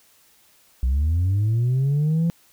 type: linear sweep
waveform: sine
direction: up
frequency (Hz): 60 to 170.8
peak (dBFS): -15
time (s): 0.83-2.3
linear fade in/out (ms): 0
effects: tanh soft clip ceiling -16 dBFS + white hiss -57 dBFS RMS until 2.52 s